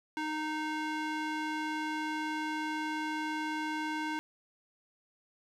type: tone with band-pass filter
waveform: square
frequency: 309.1 Hz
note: D#4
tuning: 11 cents flat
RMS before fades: -35 dBFS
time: 0.17-4.19 s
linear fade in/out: 0 ms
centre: 1400 Hz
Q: 0.72
effects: none